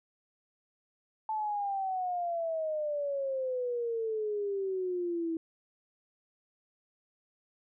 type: exponential sweep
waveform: sine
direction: down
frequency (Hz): 879 to 323.7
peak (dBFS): -30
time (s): 1.29-5.37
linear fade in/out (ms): 2
effects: none